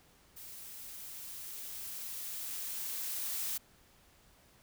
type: noise with level ramp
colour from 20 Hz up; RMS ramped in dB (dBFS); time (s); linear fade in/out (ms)
blue; -49 to -36; 0.36-3.58; 10
effects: pink hiss -64 dBFS RMS until 4.62 s